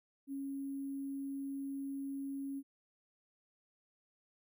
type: tone with sample-and-hold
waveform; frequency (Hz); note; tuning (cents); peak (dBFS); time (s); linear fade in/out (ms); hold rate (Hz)
sine; 275.4; C#4; -11; -38; 0.27-2.63; 50; 11025
effects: none